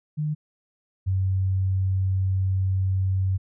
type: tone pair in turn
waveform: sine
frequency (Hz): 151.5 / 94.89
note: D#3 / F#2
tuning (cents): -46 / +44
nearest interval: minor sixth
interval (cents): 810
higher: first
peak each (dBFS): -23 / -20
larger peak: second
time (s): 0.17-0.35 / 1.06-3.38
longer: second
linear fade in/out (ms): 20
effects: none